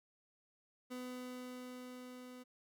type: tone with level ramp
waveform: 30% pulse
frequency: 250.9 Hz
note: B3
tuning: 28 cents sharp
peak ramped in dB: -40 to -48 dBFS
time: 0.9-2.44 s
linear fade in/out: 20 ms
effects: none